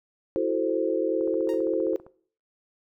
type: chord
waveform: sine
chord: F# half-diminished seventh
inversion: third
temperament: equal with one note detuned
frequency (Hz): 329.6 / 371.7 / 440 / 523.3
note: E4 / F#4 / A4 / C5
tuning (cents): 0 / +8 / 0 / 0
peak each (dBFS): -28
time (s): 0.36-1.96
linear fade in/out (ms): 0
type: click train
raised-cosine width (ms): 1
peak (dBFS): -34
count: 14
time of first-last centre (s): 1.21-2.065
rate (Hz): 15.2
type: tone with exponential decay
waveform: sawtooth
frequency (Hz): 932.3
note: A#5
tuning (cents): 0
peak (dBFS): -35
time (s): 1.49-1.67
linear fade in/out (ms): 0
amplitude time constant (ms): 39
effects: noise-tail reverb RT60 0.5 s tail -21 dB re dry